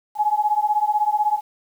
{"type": "beating tone pair", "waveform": "sine", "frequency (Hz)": [835, 851], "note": ["G#5", "G#5"], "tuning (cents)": [9, 42], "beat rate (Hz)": 16, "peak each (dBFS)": -20, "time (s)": [0.15, 1.41], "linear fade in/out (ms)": 50, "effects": ["8-bit"]}